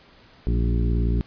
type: harmonic tone with a mistuned harmonic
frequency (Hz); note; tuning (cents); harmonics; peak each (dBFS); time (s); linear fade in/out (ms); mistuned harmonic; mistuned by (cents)
58.27; A#1; 0; 1 / 2 / 3 / 4 / 5 / 6 / 7; -20 / -26 / -30 / -32 / -34 / -36 / -37; 0.47-1.21; 0; 4; -49
effects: pink hiss -52 dBFS RMS until 1.26 s + resampled to 11025 Hz